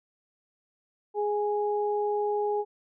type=tone pair together; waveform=sine; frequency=416.1 / 829.1 Hz; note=G#4 / G#5; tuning=+3 / -3 cents; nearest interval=octave; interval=1194 cents; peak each=-26 / -30 dBFS; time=1.14-2.65 s; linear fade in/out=50 ms; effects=none